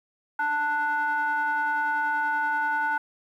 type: ring-modulated tone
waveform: triangle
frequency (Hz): 293.7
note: D4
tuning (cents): 0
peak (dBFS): -18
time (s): 0.39-2.98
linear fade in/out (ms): 5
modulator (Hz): 1180
effects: 10-bit